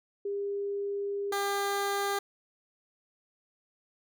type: tone pair in turn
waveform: sine / 15% pulse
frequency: 402.1 / 400.4 Hz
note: G4 / G4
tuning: +44 / +37 cents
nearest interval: unison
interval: 7 cents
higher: first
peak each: -30 / -22 dBFS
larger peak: second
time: 0.25-1.32 / 1.32-2.19 s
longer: first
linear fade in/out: 5 ms
effects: none